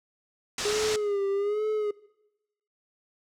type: low-pass noise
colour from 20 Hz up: white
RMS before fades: -32 dBFS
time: 0.58-0.96 s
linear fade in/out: 2 ms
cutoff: 7100 Hz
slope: 24 dB/octave
type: tone with vibrato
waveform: triangle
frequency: 412.3 Hz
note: G#4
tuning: 13 cents flat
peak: -23 dBFS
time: 0.65-1.91 s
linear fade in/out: 5 ms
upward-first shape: sine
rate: 1.2 Hz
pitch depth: 77 cents each way
effects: noise-tail reverb RT60 0.9 s tail -21 dB re dry